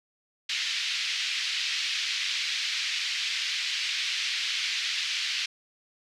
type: band-pass noise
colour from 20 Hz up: pink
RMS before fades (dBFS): -30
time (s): 0.49-5.46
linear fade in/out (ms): 5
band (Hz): 2200 to 5100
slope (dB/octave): 24
effects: none